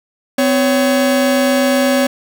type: tone pair together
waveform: 45% pulse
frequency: 255.4 / 559 Hz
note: C4 / C#5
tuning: -42 / +14 cents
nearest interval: octave + major second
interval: 1356 cents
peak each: -14 dBFS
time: 0.38-2.07 s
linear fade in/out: 5 ms
effects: none